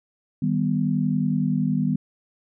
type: chord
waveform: sine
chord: Eb augmented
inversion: none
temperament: equal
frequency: 155.56 / 196 / 246.9 Hz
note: Eb3 / G3 / B3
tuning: 0 / 0 / 0 cents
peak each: -24 dBFS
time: 0.42-1.96 s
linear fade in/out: 5 ms
effects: none